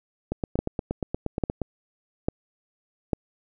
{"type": "two click trains", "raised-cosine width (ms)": 2, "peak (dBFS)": [-9, -13], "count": [4, 12], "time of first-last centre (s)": [[0.59, 3.132], [0.32, 1.617]], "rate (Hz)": [1.18, 8.48], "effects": []}